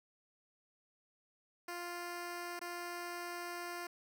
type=tone with dropouts; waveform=10% pulse; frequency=349.2 Hz; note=F4; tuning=in tune; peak=-33 dBFS; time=1.68-3.87 s; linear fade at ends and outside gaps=5 ms; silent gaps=2.593-2.613 s; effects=none